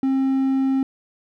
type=tone; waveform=triangle; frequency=267.1 Hz; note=C4; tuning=36 cents sharp; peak=-15 dBFS; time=0.03-0.83 s; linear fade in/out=2 ms; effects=none